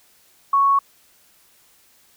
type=tone; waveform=sine; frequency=1108.7 Hz; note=C#6; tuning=in tune; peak=-13 dBFS; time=0.53-0.79 s; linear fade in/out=5 ms; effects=white hiss -56 dBFS RMS until 2.16 s